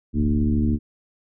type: tone with frequency modulation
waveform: sine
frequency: 155.56 Hz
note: D#3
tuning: in tune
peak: -17 dBFS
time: 0.13-0.79 s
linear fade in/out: 50 ms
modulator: 73.1 Hz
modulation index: 1.9
effects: none